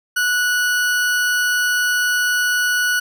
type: tone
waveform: 40% pulse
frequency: 1472 Hz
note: F#6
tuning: 9 cents flat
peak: -15 dBFS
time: 0.16-3 s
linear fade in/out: 10 ms
effects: none